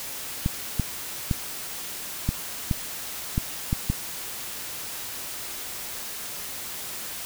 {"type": "clicks", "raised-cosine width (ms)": 5, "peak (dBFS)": -10, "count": 8, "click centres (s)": [0.461, 0.797, 1.312, 2.29, 2.712, 3.379, 3.729, 3.9], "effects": ["white hiss -35 dBFS RMS until 7.25 s"]}